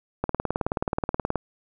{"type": "click train", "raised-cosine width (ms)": 1, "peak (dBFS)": -10, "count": 22, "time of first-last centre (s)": [0.24, 1.357], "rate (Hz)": 18.8, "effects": []}